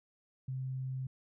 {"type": "tone", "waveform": "sine", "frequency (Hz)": 130.81, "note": "C3", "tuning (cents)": 0, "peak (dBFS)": -35, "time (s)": [0.48, 1.07], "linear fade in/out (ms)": 5, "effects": []}